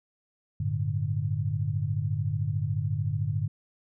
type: chord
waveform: sine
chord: G suspended second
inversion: none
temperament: equal with one note detuned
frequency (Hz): 98 / 111.73 / 146.83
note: G2 / A2 / D3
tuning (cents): 0 / +27 / 0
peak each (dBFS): -30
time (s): 0.6-3.48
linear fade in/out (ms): 5
effects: none